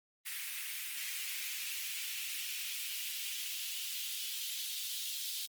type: noise with high-pass filter sweep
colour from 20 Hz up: white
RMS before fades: -40 dBFS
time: 0.25-5.47 s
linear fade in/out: 20 ms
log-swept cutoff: 2100 to 3500 Hz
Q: 2.5
effects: Opus 24 kbps